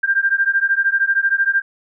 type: beating tone pair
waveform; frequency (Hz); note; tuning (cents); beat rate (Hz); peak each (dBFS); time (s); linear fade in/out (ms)
sine; 1584 / 1597; G6 / G6; +18 / +32; 13; -17; 0.03-1.62; 10
effects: none